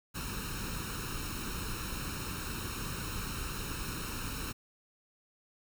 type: noise with comb filter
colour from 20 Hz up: pink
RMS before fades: -38 dBFS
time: 0.14-4.53 s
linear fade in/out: 20 ms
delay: 0.74 ms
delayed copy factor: +0.75
effects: none